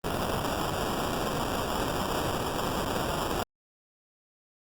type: noise with sample-and-hold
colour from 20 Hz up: blue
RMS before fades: -30 dBFS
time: 0.04-3.43 s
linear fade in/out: 2 ms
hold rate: 2100 Hz
effects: Opus 32 kbps